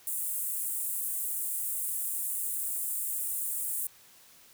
pink high-pass noise, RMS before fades -33 dBFS, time 0.07-3.87 s, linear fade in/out 2 ms, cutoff 8300 Hz, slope 48 dB/octave, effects white hiss -57 dBFS RMS until 4.53 s

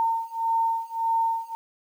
sine beating tone pair, 909 / 910.7 Hz, A#5 / A#5, -44 / -41 cents, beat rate 1.7 Hz, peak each -26 / -25 dBFS, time 0-1.55 s, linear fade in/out 0 ms, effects 9-bit

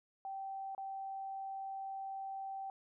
sine tone with dropouts, 777 Hz, G5, 16 cents flat, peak -40 dBFS, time 0.25-2.7 s, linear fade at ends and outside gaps 1 ms, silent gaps 0.749-0.779 s, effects none

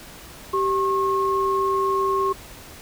sine tone pair together, 388.2 / 1083 Hz, G4 / C#6, -17 / -41 cents, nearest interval octave + tritone, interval 1776 cents, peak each -22 / -21 dBFS, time 0.53-2.33 s, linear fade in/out 10 ms, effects pink hiss -42 dBFS RMS until 2.81 s

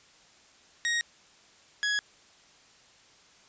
sawtooth tone pair in turn, 1877 / 1672.2 Hz, A#6 / G#6, +11 / +11 cents, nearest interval major second, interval 200 cents, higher first, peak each -22 dBFS, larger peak neither, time 0.85-1.01 / 1.83-1.99 s, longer neither, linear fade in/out 0 ms, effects white hiss -58 dBFS RMS until 3.48 s + resampled to 16000 Hz

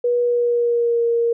sine tone with pitch glide, 484.1 to 467.6 Hz, B4 to A#4, -35 to +5 cents, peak -15 dBFS, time 0.04-1.33 s, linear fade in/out 5 ms, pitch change -60 cents, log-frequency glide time 0.21-1.03 s, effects none

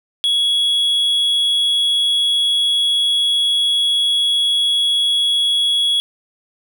triangle tone, 3349 Hz, G#7, 14 cents sharp, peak -12 dBFS, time 0.24-6 s, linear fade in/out 0 ms, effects none

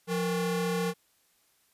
45% pulse ring-modulated tone, 318.7 Hz, D#4, 42 cents sharp, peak -24 dBFS, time 0.07-0.94 s, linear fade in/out 50 ms, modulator 142 Hz, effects white hiss -68 dBFS RMS until 1.73 s + resampled to 32000 Hz

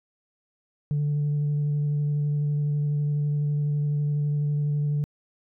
sine tone with vibrato, 146.83 Hz, D3, in tune, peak -20 dBFS, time 0.91-5.04 s, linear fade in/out 0 ms, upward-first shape square, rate 12 Hz, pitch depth 9 cents each way, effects tanh soft clip ceiling -20 dBFS

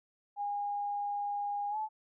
sine tone with pitch glide, 816 to 864.5 Hz, G#5 to A5, -31 to -31 cents, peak -32 dBFS, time 0.36-1.89 s, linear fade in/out 50 ms, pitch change +100 cents, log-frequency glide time 1.7-1.77 s, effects none

